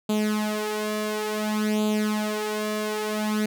sawtooth tone with flanger, 212.9 Hz, G#3, 43 cents sharp, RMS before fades -26 dBFS, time 0.09-3.46 s, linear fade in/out 5 ms, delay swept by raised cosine 0.27 to 2.97 ms, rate 0.57 Hz, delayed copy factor +0.75, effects none

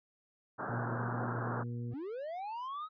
white band-pass noise, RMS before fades -39 dBFS, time 0.58-1.64 s, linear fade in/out 20 ms, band 100 to 1600 Hz, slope 96 dB/octave
harmonic tone, 119.5 Hz, A#2, 43 cents sharp, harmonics 1 / 2 / 3 / 4, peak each -37 / -43 / -52 / -52 dBFS, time 0.69-1.94 s, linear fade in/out 5 ms
triangle linear sweep, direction up, 212.3 to 1290 Hz, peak -36 dBFS, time 1.9-2.89 s, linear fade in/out 50 ms
effects resampled to 11025 Hz

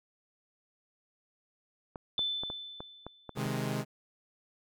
clicks, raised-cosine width 1 ms, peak -26 dBFS, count 9, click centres 1.958 / 2.192 / 2.435 / 2.501 / 2.805 / 3.066 / 3.293 / 3.374 / 3.461 s
sine tone with exponential decay, 3520 Hz, A7, in tune, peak -27 dBFS, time 2.18-3.47 s, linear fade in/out 1 ms, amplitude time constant 280 ms
sawtooth chord, Ab major, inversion first, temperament equal, 130.81 / 155.56 / 207.7 Hz, C3 / Eb3 / Ab3, 0 / 0 / 0 cents, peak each -31 / -33 / -32 dBFS, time 3.35-3.85 s, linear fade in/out 50 ms
effects none

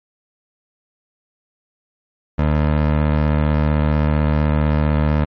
20% pulse tone, 75.7 Hz, D#2, 47 cents flat, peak -9 dBFS, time 2.38-5.25 s, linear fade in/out 10 ms, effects low-pass 2000 Hz 12 dB/octave + MP3 32 kbps

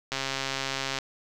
click train, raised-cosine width 0.2 ms, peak -12 dBFS, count 118, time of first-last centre 0.12-0.987 s, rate 135 Hz, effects none

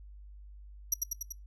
30% pulse tone with echo, 5800 Hz, F#8, 35 cents flat, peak -20 dBFS, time 0.92-0.94 s, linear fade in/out 5 ms, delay 96 ms, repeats 4, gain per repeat -3 dB, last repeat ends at 1.324 s, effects noise-tail reverb RT60 0.2 s tail -24 dB re dry + added 50 Hz sine -47 dBFS peak until 1.46 s

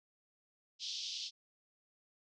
white band-pass noise, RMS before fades -42 dBFS, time 0.79-1.31 s, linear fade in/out 50 ms, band 3000 to 5600 Hz, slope 48 dB/octave, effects none

